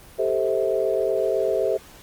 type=chord; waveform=sine; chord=A minor seventh; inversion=third; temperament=equal with one note detuned; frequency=392 / 440 / 523.3 / 646.8 Hz; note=G4 / A4 / C5 / E5; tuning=0 / 0 / 0 / -33 cents; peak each=-25 dBFS; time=0.18-1.78 s; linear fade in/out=20 ms; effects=pink hiss -47 dBFS RMS until 2.02 s + Opus 24 kbps